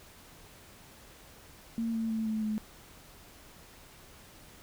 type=tone with pitch steps; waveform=sine; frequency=228.6 / 225.1 / 221.6 / 218.2 / 214.8 Hz; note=A#3 / A3 / A3 / A3 / A3; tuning=-34 / +40 / +13 / -14 / -41 cents; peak=-29 dBFS; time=1.78-2.58 s; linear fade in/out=0 ms; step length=160 ms; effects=pink hiss -54 dBFS RMS until 4.62 s